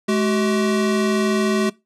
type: tone pair together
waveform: square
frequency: 213 / 379.5 Hz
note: G#3 / F#4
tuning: +44 / +44 cents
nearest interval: minor seventh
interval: 1000 cents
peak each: -19 / -21 dBFS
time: 0.08-1.7 s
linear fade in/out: 10 ms
effects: noise-tail reverb RT60 0.2 s tail -20 dB re dry + low-pass 9000 Hz 12 dB/octave